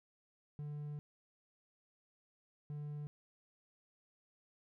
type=tone bursts at uneven times; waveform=triangle; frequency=147.6 Hz; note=D3; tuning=9 cents sharp; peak=-39 dBFS; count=2; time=0.59-0.99 / 2.7-3.07 s; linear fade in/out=0 ms; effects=none